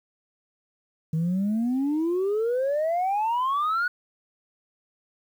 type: exponential sweep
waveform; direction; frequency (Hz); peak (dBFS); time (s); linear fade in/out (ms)
sine; up; 155.56 to 1480; -20; 1.13-3.88; 5
effects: tanh soft clip ceiling -20 dBFS + 9-bit